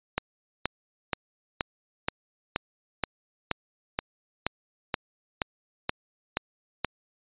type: click train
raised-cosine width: 0.3 ms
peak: -9 dBFS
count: 15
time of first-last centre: 0.18-6.847 s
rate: 2.1 Hz
effects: resampled to 8000 Hz